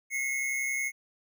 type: tone pair together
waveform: square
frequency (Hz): 2049 / 2180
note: C7 / C#7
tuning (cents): -37 / -29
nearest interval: minor second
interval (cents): 108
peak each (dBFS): -37 / -30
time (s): 0.1-0.92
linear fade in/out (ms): 50
effects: none